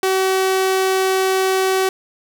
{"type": "tone", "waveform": "sawtooth", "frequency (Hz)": 379.5, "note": "F#4", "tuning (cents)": 44, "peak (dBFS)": -11, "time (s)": [0.03, 1.89], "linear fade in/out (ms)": 2, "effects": []}